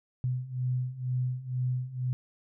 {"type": "beating tone pair", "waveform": "sine", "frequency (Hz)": [125.2, 127.3], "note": ["B2", "C3"], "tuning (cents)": [24, -47], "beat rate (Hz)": 2.1, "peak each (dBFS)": [-33, -30], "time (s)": [0.24, 2.13], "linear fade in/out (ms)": 0, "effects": []}